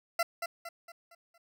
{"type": "tone with echo", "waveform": "20% pulse", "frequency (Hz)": 678, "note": "E5", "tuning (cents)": 49, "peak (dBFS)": -21, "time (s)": [0.19, 0.23], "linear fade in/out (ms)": 5, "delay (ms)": 230, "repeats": 5, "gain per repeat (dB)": -7, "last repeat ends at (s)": 1.38, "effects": []}